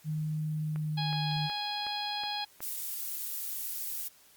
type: tone with pitch glide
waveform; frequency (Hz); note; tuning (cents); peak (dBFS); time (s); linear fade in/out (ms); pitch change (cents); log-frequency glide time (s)
sine; 154.4 to 152.27; D#3 to D#3; -13 to -37; -30; 0.04-1.5; 50; -24; 0.59-1.2
type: click train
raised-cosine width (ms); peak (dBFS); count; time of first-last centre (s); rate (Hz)
0.5; -30; 6; 0.76-2.605; 2.71
type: harmonic tone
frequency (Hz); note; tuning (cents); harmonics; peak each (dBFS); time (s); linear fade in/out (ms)
829; G#5; -3; 1 / 2 / 3 / 4 / 5 / 6; -36 / -45 / -44 / -38 / -38 / -44; 0.97-2.45; 10
type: noise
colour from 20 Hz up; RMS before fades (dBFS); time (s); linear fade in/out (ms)
violet; -36; 2.61-4.09; 20
effects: white hiss -60 dBFS RMS until 4.36 s + Opus 48 kbps